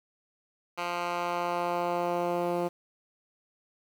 10% pulse tone with band-pass filter sweep, 174.61 Hz, F3, in tune, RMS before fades -30 dBFS, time 0.77-2.69 s, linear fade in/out 20 ms, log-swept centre 1700 to 390 Hz, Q 0.85, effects 8-bit

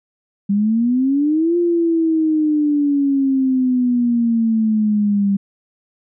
sine exponential two-way sweep, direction up then down, 196.8 to 349.2 to 196.8 Hz, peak -13 dBFS, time 0.49-5.37 s, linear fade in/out 10 ms, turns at 1.57 s, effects none

